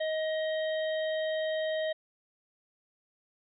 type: harmonic tone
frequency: 629 Hz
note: D#5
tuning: 19 cents sharp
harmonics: 1 / 3 / 5 / 6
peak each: -29 / -39 / -43 / -45 dBFS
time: 0-1.93 s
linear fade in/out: 10 ms
effects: none